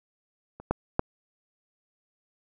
clicks, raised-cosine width 1 ms, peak -28 / -10 / -8 dBFS, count 3, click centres 0.6 / 0.71 / 0.994 s, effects none

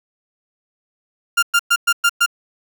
30% pulse tone bursts, 1396.9 Hz, F6, in tune, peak -9 dBFS, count 6, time 1.37-2.262 s, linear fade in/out 10 ms, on 57 ms, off 110 ms, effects none

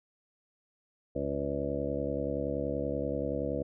harmonic tone, 70.5 Hz, C#2, 30 cents sharp, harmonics 1 / 2 / 3 / 4 / 5 / 7 / 8 / 9, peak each -40 / -40 / -41 / -37 / -40 / -35 / -37 / -41 dBFS, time 1.15-3.63 s, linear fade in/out 10 ms, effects none

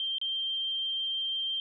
sine tone with dropouts, 3157 Hz, G7, 12 cents sharp, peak -29 dBFS, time 0-1.6 s, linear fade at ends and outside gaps 1 ms, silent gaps 0.184-0.214 s, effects none

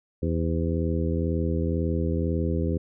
harmonic tone with a mistuned harmonic, 82 Hz, E2, 9 cents flat, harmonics 1 / 2 / 3 / 4 / 5 / 6, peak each -26 / -29 / -31 / -32 / -33 / -34 dBFS, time 0.22-2.78 s, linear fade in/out 10 ms, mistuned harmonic 6, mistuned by +56 cents, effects none

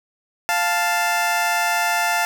20% pulse tone pair together, 698.5 / 879.5 Hz, F5 / A5, 0 / -1 cents, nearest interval major third, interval 399 cents, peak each -16 dBFS, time 0.49-2.25 s, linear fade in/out 0 ms, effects none

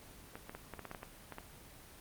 clicks, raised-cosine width 0.5 ms, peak -28 dBFS, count 11, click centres 0.355 / 0.495 / 0.55 / 0.737 / 0.793 / 0.853 / 0.914 / 0.948 / 1.031 / 1.323 / 1.384 s, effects pink hiss -55 dBFS RMS until 2 s + Opus 24 kbps

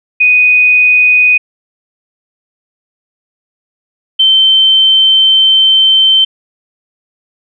sine tone pair in turn, 2489 / 3100 Hz, D#7 / G7, 0 / -20 cents, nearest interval major third, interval 380 cents, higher second, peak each -4 dBFS, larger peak neither, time 0.2-1.38 / 4.19-6.25 s, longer second, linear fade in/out 10 ms, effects none

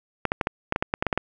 clicks, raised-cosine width 0.5 ms, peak -7 dBFS, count 12, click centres 0.253 / 0.319 / 0.412 / 0.471 / 0.724 / 0.761 / 0.825 / 0.939 / 1.025 / 1.067 / 1.128 / 1.176 s, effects none

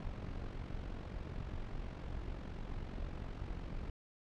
brown noise with amplitude modulation, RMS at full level -40 dBFS, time 0-3.9 s, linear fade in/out 2 ms, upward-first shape sine, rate 45.7 Hz, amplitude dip 60%, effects low-pass 4000 Hz 12 dB/octave

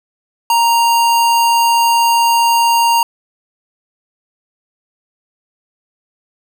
square tone, 932.3 Hz, A#5, in tune, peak -10 dBFS, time 0.5-3.03 s, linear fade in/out 2 ms, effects none

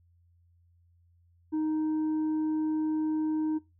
triangle tone with tanh clipping, 311.1 Hz, D#4, in tune, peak -27 dBFS, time 1.52-3.59 s, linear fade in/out 20 ms, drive 8 dB, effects noise-tail reverb RT60 0.2 s tail -19 dB re dry + added 86 Hz sine -61 dBFS peak until 3.79 s

